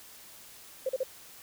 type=tone bursts; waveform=sine; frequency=523.3 Hz; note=C5; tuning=in tune; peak=-26 dBFS; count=3; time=0.86-1.034 s; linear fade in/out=5 ms; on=32 ms; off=39 ms; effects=white hiss -51 dBFS RMS until 1.42 s